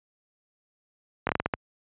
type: slowing click train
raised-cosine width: 0.5 ms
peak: -9 dBFS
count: 7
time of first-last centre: 1.27-1.538 s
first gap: 21 ms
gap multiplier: 1.3
effects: high-pass 60 Hz 12 dB/octave + resampled to 8000 Hz